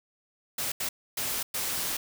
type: noise bursts at uneven times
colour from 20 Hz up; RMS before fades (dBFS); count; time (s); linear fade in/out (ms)
white; -31; 4; 0.58-0.72 / 0.8-0.89 / 1.17-1.43 / 1.54-1.97; 5
effects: none